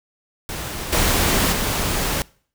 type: noise with level steps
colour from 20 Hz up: pink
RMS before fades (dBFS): -29 / -18 / -22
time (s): 0.49-2.22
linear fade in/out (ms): 0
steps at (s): 0.92 / 1.52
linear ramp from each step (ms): 10
effects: noise-tail reverb RT60 0.5 s tail -24 dB re dry